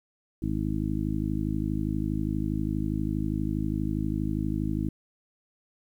harmonic tone, 52.4 Hz, G#1, 16 cents sharp, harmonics 1 / 2 / 3 / 4 / 5 / 6, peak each -33 / -33 / -33 / -33 / -33 / -33 dBFS, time 0.42-4.89 s, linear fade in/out 5 ms, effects 10-bit

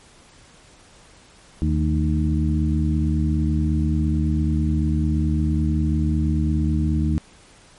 harmonic tone with a mistuned harmonic, 77.2 Hz, D#2, 13 cents flat, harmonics 1 / 2 / 3 / 4, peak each -20 / -23 / -25 / -26 dBFS, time 1.62-7.18 s, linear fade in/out 0 ms, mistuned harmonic 3, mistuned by -62 cents, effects pink hiss -50 dBFS RMS until 7.78 s + MP3 48 kbps

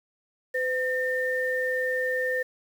sine tone pair together, 508 / 1810.3 Hz, B4 / A6, +49 / +49 cents, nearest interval octave + minor seventh, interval 2200 cents, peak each -27 dBFS, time 0.54-2.43 s, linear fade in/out 10 ms, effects 8-bit

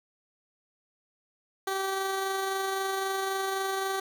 15% pulse tone with amplitude modulation, 386.5 Hz, G4, 24 cents flat, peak -21 dBFS, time 1.67-4 s, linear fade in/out 5 ms, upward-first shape sine, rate 23.8 Hz, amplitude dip 25%, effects none

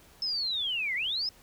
sine linear two-way sweep, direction down then up, 5274 to 1933 to 5274 Hz, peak -28 dBFS, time 0.22-1.29 s, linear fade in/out 2 ms, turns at 0.95 s, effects pink hiss -57 dBFS RMS until 1.42 s

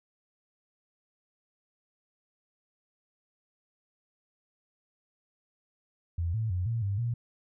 sine tone with pitch steps, 84.8 / 111.2 / 90.3 / 115.4 / 99.6 / 118.5 Hz, E2 / A2 / F#2 / A#2 / G2 / A#2, +50 / +19 / -42 / -17 / +28 / +29 cents, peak -27 dBFS, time 6.18-7.14 s, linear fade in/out 5 ms, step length 160 ms, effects none

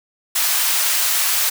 white high-pass noise, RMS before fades -18 dBFS, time 0.35-1.5 s, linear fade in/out 10 ms, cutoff 910 Hz, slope 12 dB/octave, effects none

